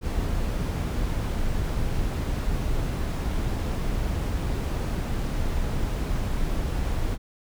brown noise, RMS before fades -26 dBFS, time 0.01-7.18 s, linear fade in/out 50 ms, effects none

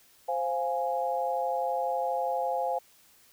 sine chord, F minor, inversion second, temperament equal, 523.3 / 698.5 / 830.6 Hz, C5 / F5 / Ab5, 0 / 0 / 0 cents, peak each -31 dBFS, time 0.28-2.79 s, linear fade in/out 10 ms, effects white hiss -60 dBFS RMS until 3.32 s

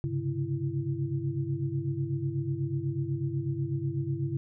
sine tone cluster, 102 / 133.5 / 141.6 / 334.1 Hz, G#2 / C3 / C#3 / E4, -31 / +35 / +37 / +23 cents, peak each -38 / -32 / -32 / -36 dBFS, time 0.04-4.37 s, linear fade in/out 0 ms, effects none

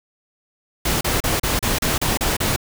pink noise bursts, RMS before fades -20 dBFS, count 9, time 0.85-2.562 s, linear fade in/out 5 ms, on 160 ms, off 34 ms, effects none

